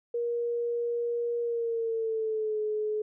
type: tone with pitch glide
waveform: sine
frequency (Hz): 473.5 to 426.7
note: A#4 to G#4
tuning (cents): +27 to +47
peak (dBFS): -27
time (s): 0.14-3.02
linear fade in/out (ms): 5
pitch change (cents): -180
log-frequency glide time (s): 1.41-2.6
effects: none